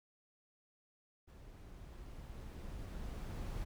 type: noise with level ramp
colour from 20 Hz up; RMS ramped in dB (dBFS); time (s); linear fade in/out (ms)
brown; -55 to -41; 1.27-3.65; 20
effects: none